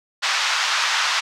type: band-pass noise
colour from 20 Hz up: pink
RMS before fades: -21 dBFS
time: 0.22-1.21 s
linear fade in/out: 20 ms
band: 980 to 5900 Hz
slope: 24 dB/octave
effects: none